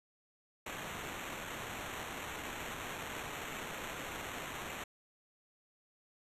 white noise with sample-and-hold, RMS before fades -43 dBFS, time 0.66-4.84 s, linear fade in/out 5 ms, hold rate 4900 Hz, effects resampled to 32000 Hz

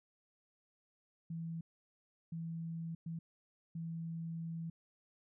sine tone bursts at uneven times, 165 Hz, E3, 2 cents sharp, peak -39 dBFS, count 4, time 1.3-1.61 / 2.32-2.95 / 3.06-3.19 / 3.75-4.7 s, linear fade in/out 5 ms, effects none

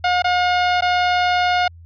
sawtooth tone with dropouts, 718 Hz, F5, 48 cents sharp, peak -11 dBFS, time 0.04-1.68 s, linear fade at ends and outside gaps 5 ms, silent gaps 0.222-0.243 / 0.809-0.821 s, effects added 84 Hz sine -39 dBFS peak until 1.85 s + resampled to 11025 Hz

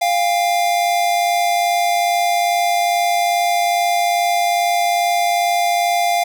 square tone pair together, 698.5 / 800.9 Hz, F5 / G5, 0 / +37 cents, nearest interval major second, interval 237 cents, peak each -16 / -22 dBFS, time 0.01-6.24 s, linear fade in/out 10 ms, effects none

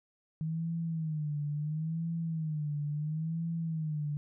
sine tone with vibrato, 156.3 Hz, D#3, 8 cents sharp, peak -31 dBFS, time 0.41-4.17 s, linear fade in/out 0 ms, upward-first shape sine, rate 0.73 Hz, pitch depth 110 cents each way, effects none

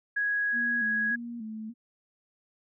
sine tone, 1661.2 Hz, G#6, in tune, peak -25 dBFS, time 0.16-1.16 s, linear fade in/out 10 ms
sine tone with vibrato, 227.3 Hz, A#3, 43 cents flat, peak -35 dBFS, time 0.52-1.74 s, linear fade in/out 50 ms, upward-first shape square, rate 1.7 Hz, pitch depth 69 cents each way
effects none

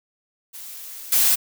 blue noise with level steps, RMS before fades -37 / -17 dBFS, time 0.53-1.36 s, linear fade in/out 20 ms, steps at 1.12 s, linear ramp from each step 5 ms, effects none

